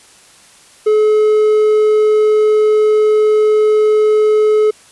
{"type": "tone", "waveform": "triangle", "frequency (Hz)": 427.9, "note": "A4", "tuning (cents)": -48, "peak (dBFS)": -6, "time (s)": [0.86, 4.71], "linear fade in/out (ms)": 10, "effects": ["white hiss -44 dBFS RMS until 4.91 s", "resampled to 24000 Hz"]}